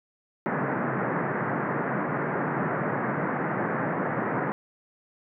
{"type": "band-pass noise", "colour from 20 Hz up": "pink", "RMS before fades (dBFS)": -28, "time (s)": [0.46, 4.52], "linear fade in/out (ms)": 0, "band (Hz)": [130, 1900], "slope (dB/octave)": 48, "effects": []}